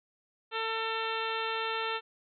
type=harmonic tone; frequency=448.1 Hz; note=A4; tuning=32 cents sharp; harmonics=1 / 2 / 3 / 4 / 5 / 6 / 7 / 8 / 9; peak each=-37 / -37 / -36 / -40 / -44 / -39 / -43 / -42 / -46 dBFS; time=0.51-2.01 s; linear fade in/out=50 ms; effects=none